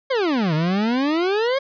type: exponential two-way sweep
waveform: 40% pulse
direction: down then up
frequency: 557 to 150.2 to 557 Hz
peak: -17 dBFS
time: 0.1-1.59 s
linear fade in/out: 10 ms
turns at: 0.54 s
effects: resampled to 11025 Hz + 8-bit